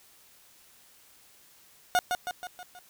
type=tone with echo; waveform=30% pulse; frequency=723 Hz; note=F#5; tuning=40 cents flat; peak=-18 dBFS; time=1.95-1.99 s; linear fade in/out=0 ms; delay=160 ms; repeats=5; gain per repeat=-5 dB; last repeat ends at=2.79 s; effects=white hiss -58 dBFS RMS until 2.89 s